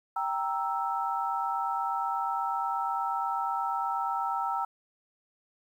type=chord; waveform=sine; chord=E diminished; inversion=first; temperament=equal; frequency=784 / 932.3 / 1318.5 Hz; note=G5 / Bb5 / E6; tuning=0 / 0 / 0 cents; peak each=-32 dBFS; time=0.16-4.65 s; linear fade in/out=5 ms; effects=10-bit

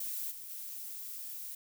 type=noise with level steps; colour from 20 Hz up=violet; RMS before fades=-38 / -46 / -43 dBFS; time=0-1.55 s; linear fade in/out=5 ms; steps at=0.3 / 0.49 s; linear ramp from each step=20 ms; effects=none

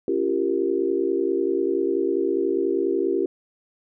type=chord; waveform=sine; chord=G half-diminished seventh; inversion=second; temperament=equal with one note detuned; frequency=277.2 / 341.8 / 392 / 466.2 Hz; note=Db4 / F4 / G4 / Bb4; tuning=0 / -37 / 0 / 0 cents; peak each=-29 / -24 / -23 / -29 dBFS; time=0.08-3.26 s; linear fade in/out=2 ms; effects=none

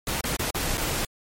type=noise with dropouts; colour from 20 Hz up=pink; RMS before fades=-27 dBFS; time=0.07-1.05 s; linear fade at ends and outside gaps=2 ms; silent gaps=0.209-0.239 / 0.366-0.393 / 0.506-0.546 / 0.773-0.778 s; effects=MP3 64 kbps

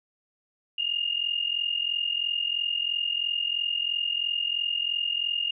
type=tone pair together; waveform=sine; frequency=2811 / 2854 Hz; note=F7 / F7; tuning=+11 / +37 cents; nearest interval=unison; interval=26 cents; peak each=-28 dBFS; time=0.78-5.51 s; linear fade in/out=5 ms; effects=none

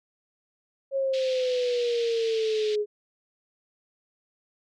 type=exponential sweep; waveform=sine; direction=down; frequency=547 to 415.3 Hz; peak=-23 dBFS; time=0.91-2.86 s; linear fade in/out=50 ms
type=band-pass noise; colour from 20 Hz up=pink; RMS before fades=-39 dBFS; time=1.13-2.76 s; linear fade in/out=10 ms; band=2700 to 4500 Hz; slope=24 dB/octave
effects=none

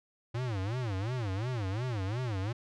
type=tone with vibrato; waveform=square; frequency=110 Hz; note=A2; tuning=in tune; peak=-32 dBFS; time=0.34-2.53 s; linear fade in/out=10 ms; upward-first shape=sine; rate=2.8 Hz; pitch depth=280 cents each way; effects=low-pass 5000 Hz 12 dB/octave

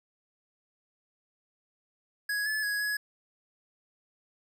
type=tone with pitch steps; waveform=square; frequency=1668 / 1725 / 1667 / 1682 Hz; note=G#6 / A6 / G#6 / G#6; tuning=+7 / -35 / +6 / +22 cents; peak=-29 dBFS; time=2.29-2.97 s; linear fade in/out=5 ms; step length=170 ms; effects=none

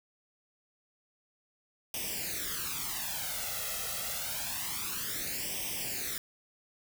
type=noise with flanger; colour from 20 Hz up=white; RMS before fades=-36 dBFS; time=1.94-6.18 s; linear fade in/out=2 ms; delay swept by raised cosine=0.35 to 1.55 ms; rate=0.27 Hz; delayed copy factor=+0.8; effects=none

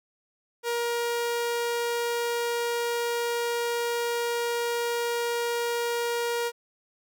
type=tone; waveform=sawtooth; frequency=472.9 Hz; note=A#4; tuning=25 cents sharp; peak=-22 dBFS; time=0.63-6.52 s; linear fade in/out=50 ms; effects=none

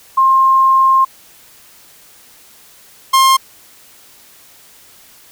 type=tone pair in turn; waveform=sine / 45% pulse; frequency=1062 / 1062 Hz; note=C6 / C6; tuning=+25 / +25 cents; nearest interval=unison; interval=0 cents; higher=neither; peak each=-7 dBFS; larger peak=neither; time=0.17-1.05 / 3.13-3.37 s; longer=first; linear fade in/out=10 ms; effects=white hiss -44 dBFS RMS until 5.31 s

